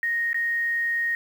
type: tone with dropouts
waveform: sine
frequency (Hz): 1864.7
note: A#6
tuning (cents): 0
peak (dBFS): -22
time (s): 0.03-1.15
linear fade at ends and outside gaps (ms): 1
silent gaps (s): 0.331-0.344
effects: 8-bit